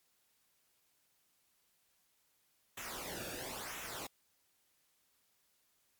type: noise with flanger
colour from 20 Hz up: pink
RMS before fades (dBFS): -44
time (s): 2.77-4.07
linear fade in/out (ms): 5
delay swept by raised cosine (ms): 0.21 to 0.99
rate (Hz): 0.99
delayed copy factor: -0.75
effects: white hiss -75 dBFS RMS until 5.99 s + MP3 96 kbps